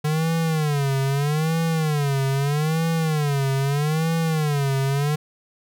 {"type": "tone with vibrato", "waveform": "square", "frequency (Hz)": 149.3, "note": "D3", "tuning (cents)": 29, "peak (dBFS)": -20, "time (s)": [0.04, 5.16], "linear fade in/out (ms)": 10, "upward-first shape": "sine", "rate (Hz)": 0.79, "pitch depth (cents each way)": 170, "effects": []}